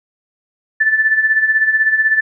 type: tone with tremolo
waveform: sine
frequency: 1756 Hz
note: A6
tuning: 4 cents flat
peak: -8 dBFS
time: 0.8-2.21 s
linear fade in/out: 10 ms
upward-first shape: sine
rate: 16 Hz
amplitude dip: 65%
effects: none